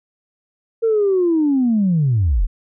sine linear sweep, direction down, 462.3 to 31 Hz, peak -12 dBFS, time 0.82-2.47 s, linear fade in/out 20 ms, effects tanh soft clip ceiling -9 dBFS

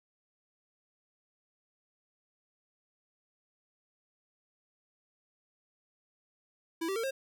square tone with pitch steps, 329.6 / 387.5 / 455.5 / 535.4 Hz, E4 / G4 / A#4 / C5, 0 / -20 / -40 / +40 cents, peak -32 dBFS, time 6.81-7.11 s, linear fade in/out 10 ms, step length 75 ms, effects none

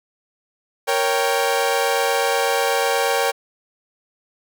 sawtooth chord, G diminished, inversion first, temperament equal, 466.2 / 554.4 / 784 Hz, Bb4 / Db5 / G5, 0 / 0 / 0 cents, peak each -18 dBFS, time 0.87-3.32 s, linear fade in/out 20 ms, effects none

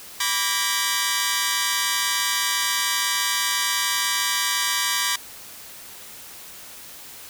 10% pulse tone cluster, 987 / 1160 / 1615 / 1868 Hz, B5 / D6 / G#6 / A#6, -1 / -22 / -49 / +3 cents, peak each -18 dBFS, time 0.2-5.16 s, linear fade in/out 5 ms, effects white hiss -41 dBFS RMS until 7.29 s

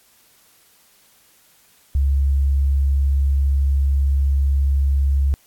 sine tone, 69 Hz, C#2, 7 cents flat, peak -14 dBFS, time 1.95-5.34 s, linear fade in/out 0 ms, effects white hiss -55 dBFS RMS until 5.46 s + AAC 64 kbps

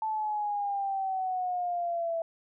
sine exponential sweep, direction down, 880 to 659.3 Hz, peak -28 dBFS, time 0.02-2.22 s, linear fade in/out 2 ms, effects none

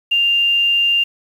sine tone with quantisation, 2794 Hz, F7, in tune, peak -12 dBFS, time 0.11-1.04 s, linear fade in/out 10 ms, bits 7, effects none

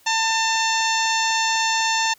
harmonic tone with a mistuned harmonic, 896 Hz, A5, 31 cents sharp, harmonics 1 / 2 / 3 / 4 / 5 / 6 / 7 / 8, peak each -22 / -25 / -27 / -28 / -29 / -30 / -30 / -31 dBFS, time 0.06-2.14 s, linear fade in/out 10 ms, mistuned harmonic 5, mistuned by -52 cents, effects white hiss -55 dBFS RMS until 2.18 s

